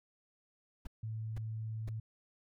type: noise bursts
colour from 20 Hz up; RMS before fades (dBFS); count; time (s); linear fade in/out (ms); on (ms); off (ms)
brown; -41; 3; 0.85-1.893; 5; 21; 490
type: tone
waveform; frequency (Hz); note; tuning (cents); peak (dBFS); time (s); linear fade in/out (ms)
sine; 110.4; A2; +6; -37; 1.03-2; 5
effects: none